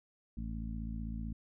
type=harmonic tone; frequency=55.7 Hz; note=A1; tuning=22 cents sharp; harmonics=1 / 2 / 3 / 4 / 5; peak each=-39 / -46 / -46 / -43 / -52 dBFS; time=0.37-1.33 s; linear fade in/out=5 ms; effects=none